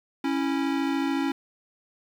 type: tone pair together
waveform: square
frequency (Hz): 275.7 / 329.4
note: C#4 / E4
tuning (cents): -9 / -1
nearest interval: minor third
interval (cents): 308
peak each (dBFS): -26 / -29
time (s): 0.24-1.32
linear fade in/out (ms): 5
effects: low-pass 4000 Hz 12 dB/octave + 8-bit